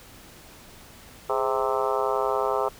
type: harmonic tone with a mistuned harmonic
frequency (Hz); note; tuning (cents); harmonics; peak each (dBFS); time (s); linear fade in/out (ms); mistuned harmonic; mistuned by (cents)
130.81; C3; 0; 3 / 4 / 5 / 6 / 7 / 8 / 9 / 10; -28 / -29 / -30 / -31 / -31 / -32 / -33 / -33; 1.29-2.69; 10; 3; +88
effects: pink hiss -48 dBFS RMS until 2.79 s